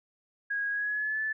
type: tone with pitch glide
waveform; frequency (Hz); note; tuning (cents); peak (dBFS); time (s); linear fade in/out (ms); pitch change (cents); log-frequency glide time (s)
sine; 1646 to 1743.9; G#6 to A6; -16 to -16; -28; 0.5-1.33; 10; +100; 0.71-1.21
effects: none